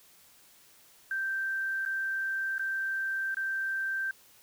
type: tone with dropouts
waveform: sine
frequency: 1566 Hz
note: G6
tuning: 2 cents flat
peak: -29 dBFS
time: 1.11-4.11 s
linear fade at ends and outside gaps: 2 ms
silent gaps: 1.852-1.86 / 2.582-2.594 / 3.345-3.369 s
effects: white hiss -59 dBFS RMS until 4.42 s